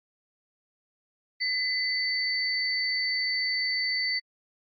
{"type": "tone pair together", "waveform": "sine", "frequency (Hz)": [2021, 4537], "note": ["B6", "C#8"], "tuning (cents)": [39, 39], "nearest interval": "octave + major second", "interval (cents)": 1400, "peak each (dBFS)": -28, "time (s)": [1.4, 4.2], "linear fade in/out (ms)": 20, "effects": ["AAC 32 kbps"]}